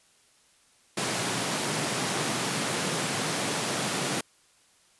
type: high-pass noise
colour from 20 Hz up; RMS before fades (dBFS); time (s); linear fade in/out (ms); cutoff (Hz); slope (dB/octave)
pink; -29; 0.97-4.21; 5; 120; 48
effects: white hiss -62 dBFS RMS until 4.99 s + resampled to 24000 Hz